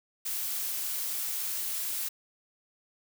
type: noise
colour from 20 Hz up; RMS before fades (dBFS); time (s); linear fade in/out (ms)
blue; -33; 0.25-2.09; 10
effects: none